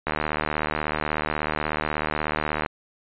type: click train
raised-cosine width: 0.5 ms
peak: -9 dBFS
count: 199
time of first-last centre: 0.07-2.662 s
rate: 76.4 Hz
effects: resampled to 8000 Hz